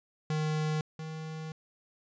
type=tone pair in turn; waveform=square; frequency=154.5 / 157.84 Hz; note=D#3 / D#3; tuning=-12 / +25 cents; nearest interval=unison; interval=37 cents; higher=second; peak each=-29 / -38 dBFS; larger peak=first; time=0.3-0.81 / 0.99-1.52 s; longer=second; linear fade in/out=2 ms; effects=resampled to 16000 Hz

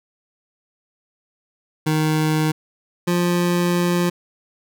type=tone pair in turn; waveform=25% pulse; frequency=155.56 / 175.34 Hz; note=D#3 / F3; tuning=0 / +7 cents; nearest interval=major second; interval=207 cents; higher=second; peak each=-13 dBFS; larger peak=neither; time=1.86-2.52 / 3.07-4.1 s; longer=second; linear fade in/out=10 ms; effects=none

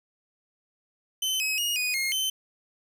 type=tone with pitch steps; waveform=sawtooth; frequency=3057 / 2551 / 2870 / 2480 / 2142 / 3074 Hz; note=G7 / D#7 / F7 / D#7 / C7 / G7; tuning=-44 / +43 / +47 / -6 / +40 / -35 cents; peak=-22 dBFS; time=1.22-2.3 s; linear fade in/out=5 ms; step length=180 ms; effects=none

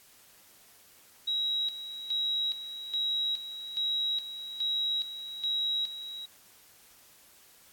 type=tone with tremolo; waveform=sine; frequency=3852 Hz; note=B7; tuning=44 cents flat; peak=-27 dBFS; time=1.27-6.26 s; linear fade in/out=10 ms; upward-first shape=square; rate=1.2 Hz; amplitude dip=70%; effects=white hiss -58 dBFS RMS until 7.72 s + AAC 64 kbps

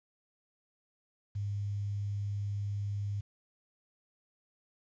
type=tone with quantisation; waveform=sine; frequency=101.5 Hz; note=G#2; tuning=39 cents flat; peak=-32 dBFS; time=1.35-3.21 s; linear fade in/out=10 ms; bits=10; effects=resampled to 16000 Hz

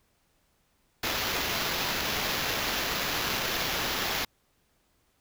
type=noise with sample-and-hold; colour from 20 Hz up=white; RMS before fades=-30 dBFS; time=1.03-4.25 s; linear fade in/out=5 ms; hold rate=8820 Hz; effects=pink hiss -70 dBFS RMS until 5.2 s

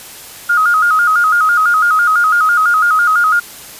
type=tone with vibrato; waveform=sine; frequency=1339 Hz; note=E6; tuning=27 cents sharp; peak=-8 dBFS; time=0.49-3.4 s; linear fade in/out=10 ms; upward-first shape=square; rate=6 Hz; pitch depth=98 cents each way; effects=white hiss -33 dBFS RMS until 3.79 s + resampled to 32000 Hz

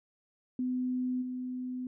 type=tone with level steps; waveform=sine; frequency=252.6 Hz; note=B3; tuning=39 cents sharp; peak=-29 / -34 dBFS; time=0.59-1.87 s; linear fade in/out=2 ms; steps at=1.21 s; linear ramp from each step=20 ms; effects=none

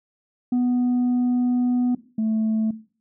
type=tone pair in turn; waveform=sine; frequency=246.9 / 219.5 Hz; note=B3 / A3; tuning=0 / -4 cents; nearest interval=major second; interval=204 cents; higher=first; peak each=-15 / -18 dBFS; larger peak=first; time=0.52-1.95 / 2.18-2.71 s; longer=first; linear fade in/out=5 ms; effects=noise-tail reverb RT60 0.4 s tail -17 dB re dry + tanh soft clip ceiling -17 dBFS

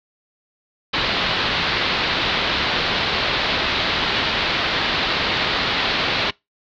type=low-pass noise; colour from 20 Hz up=white; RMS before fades=-21 dBFS; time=0.93-6.31 s; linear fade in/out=10 ms; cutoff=4300 Hz; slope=48 dB/octave; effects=noise-tail reverb RT60 0.2 s tail -24 dB re dry

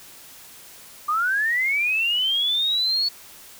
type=linear sweep; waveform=sine; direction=up; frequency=1174.7 to 4435 Hz; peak=-19 dBFS; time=1.08-3.09 s; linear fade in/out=10 ms; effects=white hiss -45 dBFS RMS until 3.59 s

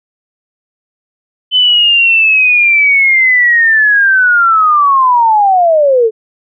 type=linear sweep; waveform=sine; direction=down; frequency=3043 to 425.9 Hz; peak=-5 dBFS; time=1.51-6.11 s; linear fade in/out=50 ms; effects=none

